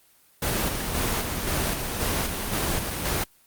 pink noise with tremolo, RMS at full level -25 dBFS, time 0.42-3.24 s, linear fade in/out 5 ms, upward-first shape square, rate 1.9 Hz, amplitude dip 35%, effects white hiss -59 dBFS RMS until 3.46 s + Opus 24 kbps

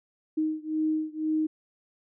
sine beating tone pair, 311.1 / 313.1 Hz, D#4 / D#4, 0 / +11 cents, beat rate 2 Hz, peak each -28 / -29 dBFS, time 0.37-1.47 s, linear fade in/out 10 ms, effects none

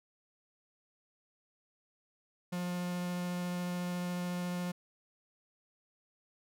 45% pulse tone with vibrato, 177.6 Hz, F3, 29 cents sharp, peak -34 dBFS, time 2.52-4.72 s, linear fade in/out 10 ms, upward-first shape triangle, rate 14 Hz, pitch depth 8 cents each way, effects none

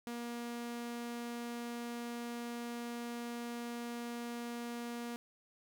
sawtooth tone, 237.5 Hz, A#3, 33 cents sharp, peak -36 dBFS, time 0.07-5.16 s, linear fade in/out 0 ms, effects none

